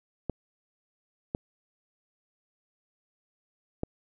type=clicks; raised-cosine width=2 ms; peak=-16 dBFS; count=3; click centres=0.297 / 1.349 / 3.834 s; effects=none